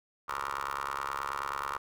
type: ring-modulated tone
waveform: 15% pulse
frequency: 69.4 Hz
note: C#2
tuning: 3 cents sharp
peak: -24 dBFS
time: 0.28-1.78 s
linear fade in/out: 10 ms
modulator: 1170 Hz
effects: none